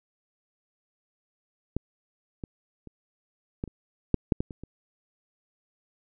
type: clicks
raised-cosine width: 3 ms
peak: -14 / -22 / -30 / -17 / -29 / -7 / -7 / -14 / -26 / -27 dBFS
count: 10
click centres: 1.766 / 2.438 / 2.873 / 3.639 / 3.677 / 4.143 / 4.322 / 4.405 / 4.508 / 4.636 s
effects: none